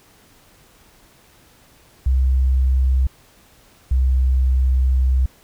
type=tone pair in turn; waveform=sine; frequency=65 / 64.55 Hz; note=C2 / C2; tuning=-11 / -23 cents; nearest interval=unison; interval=12 cents; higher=first; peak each=-13 dBFS; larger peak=neither; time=2.06-3.07 / 3.91-5.26 s; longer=second; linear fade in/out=5 ms; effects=pink hiss -52 dBFS RMS until 5.43 s